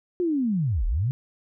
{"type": "linear two-way sweep", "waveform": "sine", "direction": "down then up", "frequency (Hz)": [365.8, 33.64, 137.3], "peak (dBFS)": -21, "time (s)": [0.2, 1.11], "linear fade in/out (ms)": 0, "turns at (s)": 0.86, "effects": []}